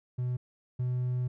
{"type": "tone pair in turn", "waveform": "triangle", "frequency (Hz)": [124.6, 125.11], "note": ["B2", "B2"], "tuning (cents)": [16, 23], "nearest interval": "unison", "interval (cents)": 7, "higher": "second", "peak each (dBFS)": [-26, -25], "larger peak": "second", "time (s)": [[0.18, 0.37], [0.79, 1.28]], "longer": "second", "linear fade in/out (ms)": 10, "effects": ["tanh soft clip ceiling -21 dBFS"]}